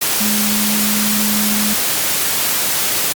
sine tone in noise, 210.4 Hz, G#3, 23 cents sharp, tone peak -18 dBFS, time 0.2-1.74 s, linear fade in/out 10 ms, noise white, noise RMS -17 dBFS, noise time 0.01-3.13 s, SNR -4 dB, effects high-pass 100 Hz 12 dB/octave + Opus 48 kbps

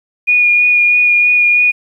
sine tone with vibrato, 2444 Hz, D#7, 32 cents flat, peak -7 dBFS, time 0.27-1.72 s, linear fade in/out 20 ms, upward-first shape sine, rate 3.1 Hz, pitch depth 13 cents each way, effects 8-bit

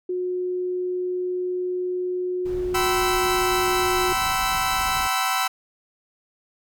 sine tone, 362.9 Hz, F#4, 34 cents flat, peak -23 dBFS, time 0.09-4.13 s, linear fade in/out 5 ms
brown noise, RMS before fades -36 dBFS, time 2.45-5.08 s, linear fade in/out 10 ms
sawtooth chord, C major seventh, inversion second, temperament equal with one note detuned, 766.1 / 987.8 / 1046.5 / 1318.5 Hz, G5 / B5 / C6 / E6, -40 / 0 / 0 / 0 cents, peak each -22 / -24 / -27 / -21 dBFS, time 2.74-5.48 s, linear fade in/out 10 ms
effects none

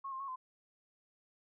sine tone with pitch steps, 1091 / 1057 / 1099 / 1030 Hz, C#6 / C6 / C#6 / C6, -28 / +17 / -15 / -28 cents, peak -39 dBFS, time 0.04-0.36 s, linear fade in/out 10 ms, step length 80 ms, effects none

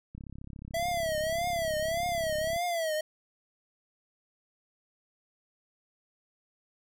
click train, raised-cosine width 5 ms, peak -31 dBFS, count 83, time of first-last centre 0.15-2.562 s, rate 34 Hz
square tone with vibrato, 659.3 Hz, E5, in tune, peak -29 dBFS, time 0.74-3.01 s, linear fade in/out 5 ms, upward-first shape triangle, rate 1.7 Hz, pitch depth 140 cents each way
effects none

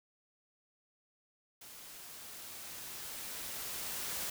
white noise with level ramp, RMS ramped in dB -52 to -38 dBFS, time 1.61-4.3 s, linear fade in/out 5 ms, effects none

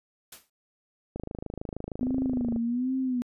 white noise with exponential decay, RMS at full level -40 dBFS, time 0.32-0.5 s, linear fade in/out 5 ms, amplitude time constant 39 ms
click train, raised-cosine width 2 ms, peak -21 dBFS, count 38, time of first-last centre 1.16-2.562 s, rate 26.4 Hz
sine tone with vibrato, 246.9 Hz, B3, in tune, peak -25 dBFS, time 2.01-3.22 s, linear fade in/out 0 ms, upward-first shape sine, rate 1.3 Hz, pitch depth 110 cents each way
effects resampled to 32000 Hz

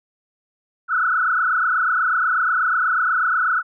sine tone with frequency modulation, 1395 Hz, F6, 2 cents flat, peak -16 dBFS, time 0.88-3.63 s, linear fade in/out 50 ms, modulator 28.2 Hz, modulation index 3.9, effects none

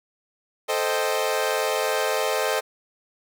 sawtooth chord, A half-diminished seventh, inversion none, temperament equal, 440 / 523.3 / 622.3 / 784 Hz, A4 / C5 / Eb5 / G5, 0 / 0 / 0 / 0 cents, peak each -23 / -23 / -23 / -27 dBFS, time 0.68-2.61 s, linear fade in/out 20 ms, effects none

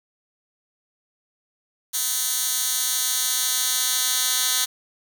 10% pulse tone with high-pass filter sweep, 254 Hz, B3, 49 cents sharp, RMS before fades -23 dBFS, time 1.93-4.66 s, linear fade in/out 20 ms, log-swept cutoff 6500 to 4000 Hz, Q 0.73, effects none

